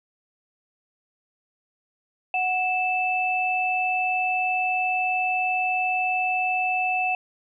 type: tone pair together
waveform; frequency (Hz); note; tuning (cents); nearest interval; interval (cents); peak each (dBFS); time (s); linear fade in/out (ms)
sine; 740 / 2637; F#5 / E7; 0 / 0; octave + minor seventh; 2200; -24; 2.34-7.15; 2
effects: none